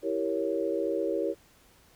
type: chord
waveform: sine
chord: E diminished seventh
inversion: none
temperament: equal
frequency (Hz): 329.6 / 392 / 466.2 / 554.4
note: E4 / G4 / Bb4 / Db5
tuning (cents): 0 / 0 / 0 / 0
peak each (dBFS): -32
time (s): 0.02-1.35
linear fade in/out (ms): 50
effects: pink hiss -60 dBFS RMS until 1.95 s